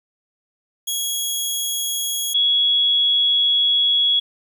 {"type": "tone pair in turn", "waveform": ["15% pulse", "sine"], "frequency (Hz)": [3322, 3349], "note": ["G#7", "G#7"], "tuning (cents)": [0, 14], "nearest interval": "unison", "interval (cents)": 14, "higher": "second", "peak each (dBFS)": -14, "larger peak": "neither", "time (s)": [[0.87, 2.34], [2.34, 4.2]], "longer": "second", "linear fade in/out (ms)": 10, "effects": ["9-bit"]}